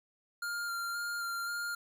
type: tone with vibrato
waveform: square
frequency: 1396.9 Hz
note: F6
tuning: in tune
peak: -35 dBFS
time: 0.42-1.75 s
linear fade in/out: 5 ms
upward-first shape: square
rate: 1.9 Hz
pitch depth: 13 cents each way
effects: 11-bit